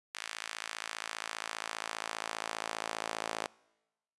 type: tone with high-pass filter sweep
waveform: sawtooth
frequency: 55 Hz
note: A1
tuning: in tune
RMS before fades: -40 dBFS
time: 0.14-3.47 s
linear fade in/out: 5 ms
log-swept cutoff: 1800 to 640 Hz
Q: 0.97
effects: noise-tail reverb RT60 1.0 s tail -24 dB re dry + resampled to 24000 Hz